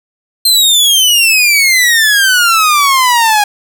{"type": "exponential sweep", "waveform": "sawtooth", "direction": "down", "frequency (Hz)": [4186, 817], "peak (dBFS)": -3, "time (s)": [0.45, 3.44], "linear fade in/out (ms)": 5, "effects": []}